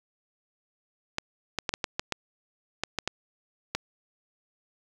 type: clicks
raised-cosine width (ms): 0.2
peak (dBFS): -10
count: 11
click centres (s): 1.184 / 1.587 / 1.692 / 1.739 / 1.842 / 1.995 / 2.123 / 2.836 / 2.987 / 3.076 / 3.75
effects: 7-bit